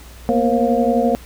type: tone cluster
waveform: sine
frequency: 231.7 / 243.3 / 468 / 533 / 703 Hz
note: A#3 / B3 / A#4 / C5 / F5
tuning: -10 / -26 / +7 / +32 / +11 cents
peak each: -20 dBFS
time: 0.29-1.15 s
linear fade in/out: 0 ms
effects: added 60 Hz sine -38 dBFS peak until 1.25 s + pink hiss -43 dBFS RMS until 1.25 s